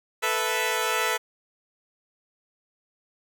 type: chord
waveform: 10% pulse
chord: A suspended second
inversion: none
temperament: equal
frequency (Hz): 440 / 493.9 / 659.3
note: A4 / B4 / E5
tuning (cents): 0 / 0 / 0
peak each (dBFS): -19 / -19 / -22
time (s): 0.22-1.18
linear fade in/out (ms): 20
effects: none